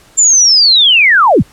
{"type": "linear sweep", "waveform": "sine", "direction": "down", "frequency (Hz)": [7290, 36.49], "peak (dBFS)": -4, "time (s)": [0.17, 1.43], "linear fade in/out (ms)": 20, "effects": ["pink hiss -44 dBFS RMS until 1.52 s", "low-pass 12000 Hz 12 dB/octave"]}